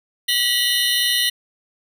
square tone cluster, 1943 / 2908 / 3031 / 3678 / 4081 Hz, B6 / F#7 / F#7 / A#7 / C8, -29 / -31 / +41 / -24 / -44 cents, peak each -24 dBFS, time 0.28-1.3 s, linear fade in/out 10 ms, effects none

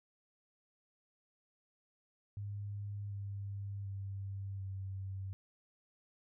sine tone with pitch steps, 101.8 / 99.94 / 98.11 / 96.31 Hz, G#2 / G2 / G2 / G2, -34 / +34 / +2 / -30 cents, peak -39 dBFS, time 2.37-5.33 s, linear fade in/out 0 ms, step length 740 ms, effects none

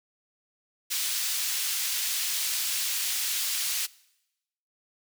pink high-pass noise, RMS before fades -29 dBFS, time 0.9-3.87 s, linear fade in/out 20 ms, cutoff 3300 Hz, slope 12 dB/octave, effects noise-tail reverb RT60 0.9 s tail -22 dB re dry

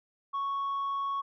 sine tone, 1108.7 Hz, C#6, in tune, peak -27 dBFS, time 0.33-1.22 s, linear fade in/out 20 ms, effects tanh soft clip ceiling -28 dBFS

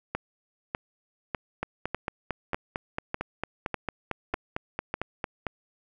two click trains, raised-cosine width 0.5 ms, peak -14 / -13 dBFS, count 18 / 9, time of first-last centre 1.63-5.467 / 0.15-4.94 s, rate 4.43 / 1.67 Hz, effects none

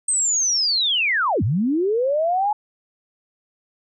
sine linear two-way sweep, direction down then up, 8430 to 87.31 to 856 Hz, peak -17 dBFS, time 0.08-2.53 s, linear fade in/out 5 ms, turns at 1.43 s, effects none

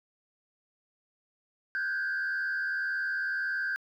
sine tone with frequency modulation, 1568 Hz, G6, in tune, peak -27 dBFS, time 1.75-3.76 s, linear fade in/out 0 ms, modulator 81.8 Hz, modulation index 0.92, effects tanh soft clip ceiling -26 dBFS + 11-bit

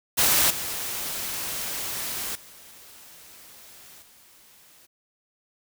white noise with level steps, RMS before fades -20 / -31 / -48 / -54 dBFS, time 0.17-4.87 s, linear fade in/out 20 ms, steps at 0.5 / 2.35 / 4.02 s, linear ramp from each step 5 ms, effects none

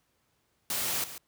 white noise with echo, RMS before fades -31 dBFS, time 0.7-1.04 s, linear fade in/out 2 ms, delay 140 ms, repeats 1, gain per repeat -12 dB, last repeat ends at 1.18 s, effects pink hiss -73 dBFS RMS until 1.27 s + high-pass 60 Hz 12 dB/octave

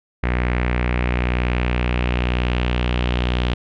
sawtooth tone with low-pass filter sweep, 61 Hz, B1, 21 cents flat, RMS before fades -20 dBFS, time 0.23-3.54 s, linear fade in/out 5 ms, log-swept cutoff 2100 to 3200 Hz, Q 3.2, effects none

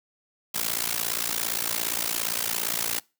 white noise with amplitude modulation, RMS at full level -24 dBFS, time 0.54-3 s, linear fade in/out 10 ms, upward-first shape sine, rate 57.4 Hz, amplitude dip 95%, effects noise-tail reverb RT60 0.3 s tail -25 dB re dry + high-pass 100 Hz 12 dB/octave

